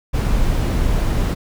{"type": "noise", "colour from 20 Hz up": "brown", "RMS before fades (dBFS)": -17, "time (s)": [0.13, 1.35], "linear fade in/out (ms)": 20, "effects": []}